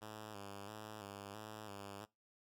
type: tone with vibrato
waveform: 5% pulse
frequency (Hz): 103.83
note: G#2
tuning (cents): 0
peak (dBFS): -37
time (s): 0.01-2.06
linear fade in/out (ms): 20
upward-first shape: square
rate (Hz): 1.5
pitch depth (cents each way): 60
effects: noise-tail reverb RT60 0.2 s tail -22 dB re dry

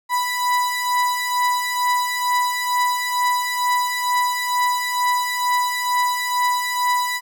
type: beating tone pair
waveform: 35% pulse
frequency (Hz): 986 / 988.2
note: B5 / B5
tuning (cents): -3 / +1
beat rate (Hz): 2.2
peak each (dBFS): -22 / -18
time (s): 0.09-7.21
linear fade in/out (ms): 50
effects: none

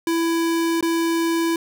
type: tone with dropouts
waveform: square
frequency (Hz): 332.2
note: E4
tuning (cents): +13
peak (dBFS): -19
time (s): 0.07-1.56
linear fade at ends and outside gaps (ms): 2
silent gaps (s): 0.809-0.826
effects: none

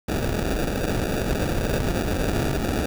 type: noise with sample-and-hold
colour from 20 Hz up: pink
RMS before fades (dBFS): -24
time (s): 0.08-2.86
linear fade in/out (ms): 5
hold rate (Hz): 1050
effects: none

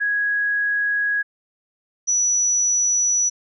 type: tone pair in turn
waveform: sine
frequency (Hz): 1661.2 / 5904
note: G#6 / F#8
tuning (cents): 0 / -5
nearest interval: octave + minor seventh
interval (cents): 2195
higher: second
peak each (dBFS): -18 / -16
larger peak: second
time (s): 0-1.23 / 2.07-3.3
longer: neither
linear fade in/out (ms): 20
effects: none

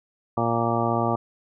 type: harmonic tone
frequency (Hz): 116.54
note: A#2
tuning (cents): 0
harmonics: 1 / 2 / 3 / 4 / 5 / 6 / 7 / 8 / 10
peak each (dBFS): -28 / -28 / -29 / -32 / -30 / -28 / -30 / -31 / -29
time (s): 0.37-1.16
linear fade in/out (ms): 5
effects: none

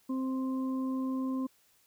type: harmonic tone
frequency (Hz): 261.8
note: C4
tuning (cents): +1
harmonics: 1 / 2 / 4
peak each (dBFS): -30 / -45 / -44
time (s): 0.09-1.47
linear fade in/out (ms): 10
effects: white hiss -67 dBFS RMS until 1.86 s

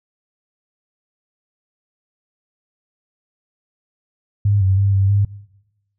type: tone with pitch steps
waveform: sine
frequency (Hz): 101.7 / 95.3 / 99.2 / 97.4 / 100.9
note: G#2 / G2 / G2 / G2 / G#2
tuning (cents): -36 / -48 / +21 / -11 / -49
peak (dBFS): -12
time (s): 4.45-5.25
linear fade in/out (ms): 5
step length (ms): 160
effects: noise-tail reverb RT60 1.0 s tail -22 dB re dry

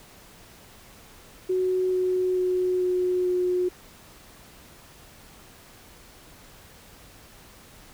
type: tone with pitch steps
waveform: sine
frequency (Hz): 370 / 367.9 / 365.8 / 363.6 / 361.5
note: F#4 / F#4 / F#4 / F#4 / F#4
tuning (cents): 0 / -10 / -20 / -30 / -40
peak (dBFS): -21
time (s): 1.49-3.69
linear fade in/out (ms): 10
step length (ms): 440
effects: pink hiss -50 dBFS RMS until 7.93 s

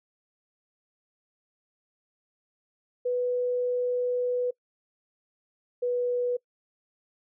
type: tone pair in turn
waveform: sine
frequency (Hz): 493.9 / 490.2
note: B4 / B4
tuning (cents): 0 / -13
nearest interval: unison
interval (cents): 13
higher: first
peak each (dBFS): -24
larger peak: neither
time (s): 3.05-4.51 / 5.82-6.37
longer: first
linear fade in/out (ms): 10
effects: noise-tail reverb RT60 0.1 s tail -24 dB re dry

